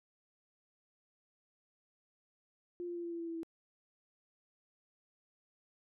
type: tone with pitch steps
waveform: sine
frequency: 350.7 / 347.5 / 344.3 / 341.1 / 338 / 334.9 / 331.8 / 328.7 Hz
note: F4 / F4 / F4 / F4 / E4 / E4 / E4 / E4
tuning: +7 / -9 / -25 / -41 / +43 / +27 / +11 / -5 cents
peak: -38 dBFS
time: 2.8-3.432 s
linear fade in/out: 0 ms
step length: 79 ms
effects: none